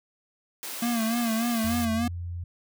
white high-pass noise, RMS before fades -36 dBFS, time 0.63-1.85 s, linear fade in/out 0 ms, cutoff 230 Hz, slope 96 dB/octave
square tone with vibrato, 230.4 Hz, A#3, 20 cents flat, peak -25 dBFS, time 0.82-2.08 s, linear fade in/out 5 ms, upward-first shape sine, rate 3.4 Hz, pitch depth 71 cents each way
sine tone, 86.8 Hz, F2, 10 cents flat, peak -31 dBFS, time 1.64-2.44 s, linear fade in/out 5 ms
effects none

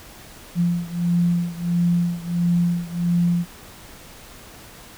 sine beating tone pair, 172.7 / 174.2 Hz, F3 / F3, -19 / -4 cents, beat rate 1.5 Hz, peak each -20 / -22 dBFS, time 0.55-3.46 s, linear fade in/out 50 ms, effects pink hiss -43 dBFS RMS until 4.97 s

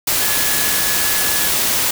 sine tone in noise, 1700 Hz, G#6, 40 cents sharp, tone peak -26 dBFS, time 0.21-1.48 s, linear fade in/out 5 ms, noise white, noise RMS -17 dBFS, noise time 0.07-1.91 s, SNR -12 dB, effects none

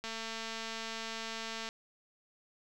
click train, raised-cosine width 0.2 ms, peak -23 dBFS, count 372, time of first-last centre 0.04-1.689 s, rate 225 Hz, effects none

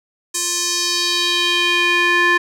square tone with band-pass filter sweep, 349.8 Hz, F4, 3 cents sharp, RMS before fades -17 dBFS, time 0.34-2.38 s, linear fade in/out 10 ms, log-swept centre 7600 to 1700 Hz, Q 2.3, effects none

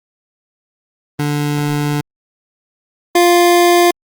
25% pulse tone pair in turn, 146.83 / 349.2 Hz, D3 / F4, 0 / 0 cents, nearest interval octave + minor third, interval 1500 cents, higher second, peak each -11 / -4 dBFS, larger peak second, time 1.19-2.01 / 3.15-3.91 s, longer first, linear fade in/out 5 ms, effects Opus 32 kbps

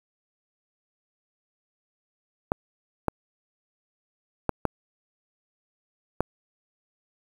clicks, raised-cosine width 1 ms, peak -8 dBFS, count 5, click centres 2.519 / 3.083 / 4.493 / 4.653 / 6.206 s, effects 7-bit

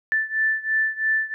sine beating tone pair, 1760 / 1763 Hz, A6 / A6, 0 / +3 cents, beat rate 3 Hz, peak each -22 / -24 dBFS, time 0.12-1.34 s, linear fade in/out 0 ms, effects none

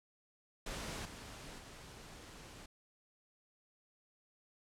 pink noise with level steps, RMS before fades -43 / -50 / -53 dBFS, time 0.66-2.66 s, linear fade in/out 5 ms, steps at 1.05 / 1.58 s, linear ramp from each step 5 ms, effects low-pass 9000 Hz 12 dB/octave

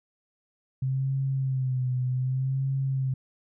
sine tone with vibrato, 130.81 Hz, C3, in tune, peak -24 dBFS, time 0.82-3.14 s, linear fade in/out 5 ms, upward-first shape sine, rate 0.65 Hz, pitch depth 58 cents each way, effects none

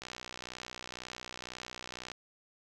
click train, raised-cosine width 0.2 ms, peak -24 dBFS, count 131, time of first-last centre 0.02-2.117 s, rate 62 Hz, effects none

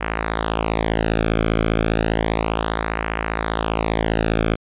sawtooth tone with flanger, 55 Hz, A1, in tune, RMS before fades -21 dBFS, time 0-4.56 s, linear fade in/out 20 ms, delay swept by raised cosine 0.27 to 1.09 ms, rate 0.32 Hz, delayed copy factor -0.8, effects resampled to 8000 Hz

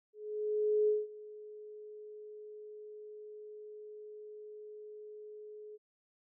sine tone with ADSR envelope, 423.7 Hz, G#4, 35 cents sharp, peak -25 dBFS, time 0.13-5.78 s, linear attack 750 ms, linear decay 190 ms, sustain -21 dB, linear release 31 ms, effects none

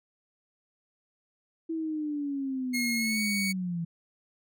sine linear sweep, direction down, 328.5 to 164.81 Hz, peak -29 dBFS, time 1.69-3.85 s, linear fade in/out 10 ms
sawtooth tone with pitch glide, 2156 to 2236 Hz, C#7 to C#7, -49 to +14 cents, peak -25 dBFS, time 2.73-3.53 s, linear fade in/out 20 ms, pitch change +63 cents, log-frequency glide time 2.96-3.2 s
effects none

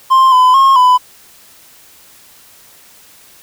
triangle tone with pitch steps, 1052 / 1011 / 1078 / 1001 Hz, C6 / B5 / C#6 / B5, +9 / +40 / -49 / +23 cents, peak -3 dBFS, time 0.1-0.98 s, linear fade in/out 20 ms, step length 220 ms, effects white hiss -43 dBFS RMS until 3.42 s

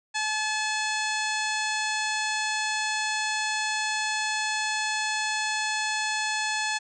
harmonic tone with a mistuned harmonic, 860 Hz, A5, 40 cents flat, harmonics 1 / 2 / 3 / 4 / 5 / 6 / 7 / 8 / 9 / 10, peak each -31 / -30 / -33 / -37 / -35 / -41 / -40 / -38 / -42 / -43 dBFS, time 0.14-6.79 s, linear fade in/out 20 ms, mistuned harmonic 7, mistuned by +38 cents, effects none

